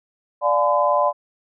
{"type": "chord", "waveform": "sine", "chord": "D diminished seventh", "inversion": "none", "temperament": "just", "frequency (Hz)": [587.3, 704.8, 845.8, 1014.9], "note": ["D5", "F5", "Ab5", "Cb6"], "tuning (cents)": [0, 16, 31, 47], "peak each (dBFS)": [-19, -23, -25, -19], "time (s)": [0.41, 1.13], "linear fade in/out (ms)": 50, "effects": []}